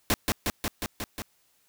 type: noise with echo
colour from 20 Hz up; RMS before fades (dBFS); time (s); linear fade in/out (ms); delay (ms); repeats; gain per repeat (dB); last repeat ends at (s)
pink; -23; 0.1-0.14; 0; 180; 6; -2; 1.22
effects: white hiss -67 dBFS RMS until 1.68 s